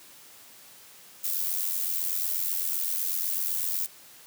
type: noise with amplitude modulation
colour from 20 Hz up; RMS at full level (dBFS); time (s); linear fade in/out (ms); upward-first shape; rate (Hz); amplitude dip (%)
violet; -26; 1.23-3.87; 20; sine; 88; 65
effects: white hiss -51 dBFS RMS until 4.26 s + high-pass 100 Hz 12 dB/octave